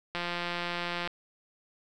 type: click train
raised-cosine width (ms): 0.3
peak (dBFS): -17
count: 162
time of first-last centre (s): 0.15-1.075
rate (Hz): 174
effects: none